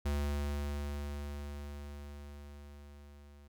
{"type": "tone with level ramp", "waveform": "square", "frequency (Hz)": 72.2, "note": "D2", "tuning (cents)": -29, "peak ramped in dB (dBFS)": [-31, -55], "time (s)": [0.05, 3.48], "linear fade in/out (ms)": 10, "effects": []}